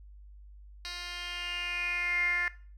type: tone with band-pass filter sweep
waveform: 10% pulse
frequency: 352.1 Hz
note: F4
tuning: 14 cents sharp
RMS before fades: -33 dBFS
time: 0.85-2.48 s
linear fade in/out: 0 ms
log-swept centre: 3800 to 1900 Hz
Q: 8.3
effects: noise-tail reverb RT60 0.4 s tail -17 dB re dry + added 50 Hz sine -48 dBFS peak until 2.77 s